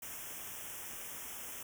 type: band-stop noise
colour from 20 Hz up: white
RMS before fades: -45 dBFS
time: 0.02-1.63 s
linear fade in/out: 5 ms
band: 3400 to 5400 Hz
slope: 96 dB/octave
effects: none